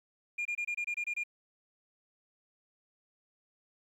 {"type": "tone bursts", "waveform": "sine", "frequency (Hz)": 2413, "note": "D7", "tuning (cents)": 46, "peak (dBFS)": -29, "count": 9, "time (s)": [0.38, 1.237], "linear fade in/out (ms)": 10, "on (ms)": 73, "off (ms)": 25, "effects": ["tanh soft clip ceiling -30 dBFS", "11-bit"]}